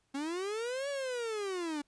45% pulse linear two-way sweep, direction up then down, 267.4 to 572 to 283.7 Hz, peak -34 dBFS, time 0.14-1.82 s, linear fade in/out 10 ms, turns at 0.89 s, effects pink hiss -75 dBFS RMS until 1.87 s + resampled to 22050 Hz

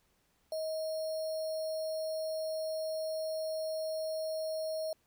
sine tone with sample-and-hold, 633 Hz, D#5, 30 cents sharp, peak -33 dBFS, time 0.52-4.93 s, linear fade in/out 2 ms, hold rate 4900 Hz, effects pink hiss -73 dBFS RMS until 5.06 s

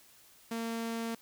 sawtooth tone, 228.8 Hz, A#3, 32 cents flat, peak -30 dBFS, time 0.51-1.15 s, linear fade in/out 5 ms, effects white hiss -60 dBFS RMS until 1.21 s

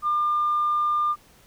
sine tone, 1200 Hz, D6, 37 cents sharp, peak -19 dBFS, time 0.02-1.16 s, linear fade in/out 50 ms, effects tanh soft clip ceiling -15 dBFS + pink hiss -55 dBFS RMS until 1.46 s

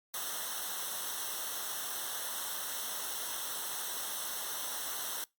white noise with comb filter, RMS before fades -38 dBFS, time 0.14-5.24 s, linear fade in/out 0 ms, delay 0.42 ms, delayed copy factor -0.85, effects noise-tail reverb RT60 0.2 s tail -24 dB re dry + Opus 48 kbps

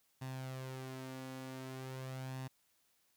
sawtooth tone with flanger, 130.81 Hz, C3, in tune, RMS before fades -45 dBFS, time 0.21-2.48 s, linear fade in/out 10 ms, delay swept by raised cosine 1.1 to 3.6 ms, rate 0.45 Hz, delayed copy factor +0.5, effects white hiss -75 dBFS RMS until 3.16 s

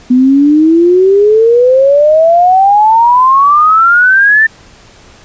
sine exponential sweep, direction up, 246.6 to 1800 Hz, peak -3 dBFS, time 0.1-4.47 s, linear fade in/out 10 ms, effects pink hiss -39 dBFS RMS until 5.24 s + resampled to 16000 Hz

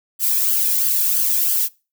violet noise with flanger, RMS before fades -18 dBFS, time 0.19-1.69 s, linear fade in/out 50 ms, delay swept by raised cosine 0.63 to 1.23 ms, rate 3 Hz, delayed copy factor +0.55, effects noise-tail reverb RT60 0.3 s tail -23 dB re dry

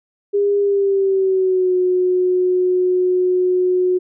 sine tone with pitch glide, 404.8 to 364.8 Hz, G#4 to F#4, -44 to -24 cents, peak -13 dBFS, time 0.33-3.99 s, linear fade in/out 20 ms, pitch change -180 cents, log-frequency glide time 0.59-1.75 s, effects none

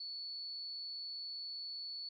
sine tone with amplitude modulation, 4435 Hz, C#8, in tune, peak -40 dBFS, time 0-2.09 s, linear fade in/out 5 ms, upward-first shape sine, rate 165 Hz, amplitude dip 35%, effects none

